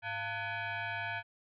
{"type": "tone with frequency modulation", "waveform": "sine", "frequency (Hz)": 103.83, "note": "G#2", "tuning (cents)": 0, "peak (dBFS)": -34, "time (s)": [0.02, 1.23], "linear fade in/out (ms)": 50, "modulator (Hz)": 798, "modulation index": 2.9, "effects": ["MP3 48 kbps"]}